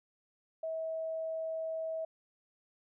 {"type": "tone", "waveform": "sine", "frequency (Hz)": 645, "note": "E5", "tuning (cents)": -38, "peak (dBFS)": -34, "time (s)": [0.63, 2.05], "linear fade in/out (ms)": 5, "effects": []}